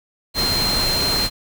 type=tone in noise; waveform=sine; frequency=4161 Hz; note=C8; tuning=10 cents flat; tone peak=-19 dBFS; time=0.34-1.3 s; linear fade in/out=50 ms; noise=pink; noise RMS=-23 dBFS; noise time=0.34-1.3 s; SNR=+1 dB; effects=none